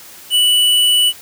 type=tone with tanh clipping; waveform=sine; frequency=2960 Hz; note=F#7; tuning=in tune; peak=-11 dBFS; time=0.3-1.13 s; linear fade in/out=50 ms; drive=16 dB; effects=white hiss -38 dBFS RMS until 1.21 s + high-pass 60 Hz 12 dB/octave